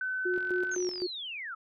sine tone, 1516 Hz, F#6, 42 cents sharp, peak -30 dBFS, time 0.01-0.75 s, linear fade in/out 2 ms
sine tone with tremolo, 362.2 Hz, F#4, 37 cents flat, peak -28 dBFS, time 0.25-1.07 s, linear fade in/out 10 ms, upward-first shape square, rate 3.9 Hz, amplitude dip 75%
click train, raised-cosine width 0.3 ms, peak -34 dBFS, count 31, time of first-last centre 0.34-1.002 s, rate 45.3 Hz
sine linear sweep, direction down, 6570 to 1244.5 Hz, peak -36 dBFS, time 0.71-1.55 s, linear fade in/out 10 ms
effects none

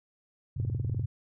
sine chord, F minor, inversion none, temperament equal with one note detuned, 87.31 / 103.83 / 128.34 Hz, F2 / Ab2 / C3, 0 / 0 / -33 cents, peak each -36 / -32 / -32 dBFS, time 0.56-1.06 s, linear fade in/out 10 ms
click train, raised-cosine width 3 ms, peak -27 dBFS, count 9, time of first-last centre 0.6-0.996 s, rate 20.2 Hz
effects none

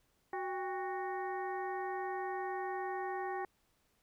harmonic tone with a mistuned harmonic, 370.5 Hz, F#4, 2 cents sharp, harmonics 1 / 2 / 3 / 4 / 5 / 6, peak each -40 / -39 / -46 / -52 / -46 / -60 dBFS, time 0.33-3.45 s, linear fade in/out 2 ms, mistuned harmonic 2, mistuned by +120 cents, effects pink hiss -75 dBFS RMS until 4.02 s

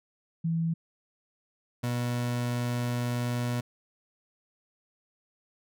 sine / 30% pulse tone pair in turn, 164.81 / 121.6 Hz, E3 / B2, 0 / -26 cents, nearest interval perfect fourth, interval 526 cents, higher first, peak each -25 dBFS, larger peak neither, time 0.44-0.74 / 1.83-3.61 s, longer second, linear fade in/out 10 ms, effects none

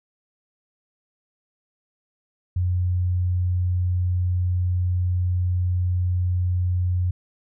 sine tone, 90 Hz, F#2, 47 cents flat, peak -19 dBFS, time 2.56-7.11 s, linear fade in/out 5 ms, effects none

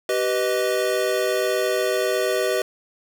square chord, G augmented, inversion none, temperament equal with one note detuned, 385.7 / 493.9 / 622.3 Hz, G4 / B4 / D#5, -28 / 0 / 0 cents, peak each -25 dBFS, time 0.09-2.62 s, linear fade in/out 2 ms, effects none

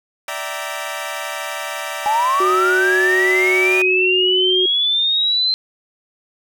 15% pulse chord, E half-diminished seventh, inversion third, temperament equal with one note detuned, 587.3 / 659.3 / 774.5 / 932.3 Hz, D5 / E5 / G5 / Bb5, 0 / 0 / -21 / 0 cents, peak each -22 / -23 / -25 / -24 dBFS, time 0.28-3.82 s, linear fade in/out 2 ms
sine linear sweep, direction up, 821 to 4121 Hz, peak -14 dBFS, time 2.06-5.54 s, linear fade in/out 0 ms
sine tone, 370 Hz, F#4, in tune, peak -17 dBFS, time 2.4-4.66 s, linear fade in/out 5 ms
effects none

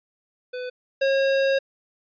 square tone pair in turn, 500 / 542.8 Hz, B4 / C#5, +21 / -36 cents, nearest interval minor second, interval 143 cents, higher second, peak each -30 / -19 dBFS, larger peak second, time 0.53-0.7 / 1.01-1.59 s, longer second, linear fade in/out 10 ms, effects resampled to 11025 Hz

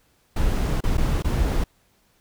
brown noise with dropouts, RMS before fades -21 dBFS, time 0.36-1.64 s, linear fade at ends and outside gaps 5 ms, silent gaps 0.807-0.837 / 0.972-0.979 / 1.224-1.244 s, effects pink hiss -63 dBFS RMS until 2.2 s

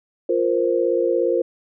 sine chord, F suspended fourth, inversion none, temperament equal, 349.2 / 466.2 / 523.3 Hz, F4 / Bb4 / C5, 0 / 0 / 0 cents, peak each -21 dBFS, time 0.29-1.42 s, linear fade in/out 5 ms, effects none

